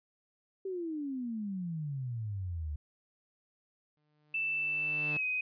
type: exponential sweep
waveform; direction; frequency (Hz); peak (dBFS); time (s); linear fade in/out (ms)
sine; down; 392 to 71.9; -34; 0.65-2.76; 5
type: tone with exponential growth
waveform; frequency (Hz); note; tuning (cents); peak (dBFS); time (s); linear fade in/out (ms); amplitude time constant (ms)
sawtooth; 150.3; D3; +40; -33; 3.97-5.17; 0; 260
type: tone with pitch glide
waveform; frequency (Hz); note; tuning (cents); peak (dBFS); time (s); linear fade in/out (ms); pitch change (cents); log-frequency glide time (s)
sine; 2652 to 2510; E7 to D#7; +10 to +15; -30; 4.34-5.41; 5; -95; 5.1-5.24
effects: resampled to 11025 Hz